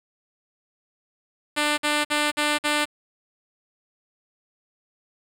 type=tone bursts; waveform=5% pulse; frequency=297.1 Hz; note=D4; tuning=20 cents sharp; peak=-9 dBFS; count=5; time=1.56-2.856 s; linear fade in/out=20 ms; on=220 ms; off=49 ms; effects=low-pass 11000 Hz 12 dB/octave + 8-bit